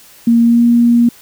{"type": "tone with pitch glide", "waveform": "sine", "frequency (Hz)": [233.1, 236.9], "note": ["A#3", "A#3"], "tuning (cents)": [0, 28], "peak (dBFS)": -6, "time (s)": [0.27, 1.09], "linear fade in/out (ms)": 5, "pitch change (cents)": 28, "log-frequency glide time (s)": [0.42, 0.64], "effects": ["white hiss -42 dBFS RMS until 1.21 s"]}